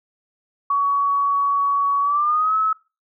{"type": "tone with pitch glide", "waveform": "sine", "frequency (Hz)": [1126, 1293.4], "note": ["C#6", "E6"], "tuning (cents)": [27, -33], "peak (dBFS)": -16, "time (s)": [0.7, 2.73], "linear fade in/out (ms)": 5, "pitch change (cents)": 240, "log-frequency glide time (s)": [2.02, 2.55], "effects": ["noise-tail reverb RT60 0.3 s tail -22 dB re dry"]}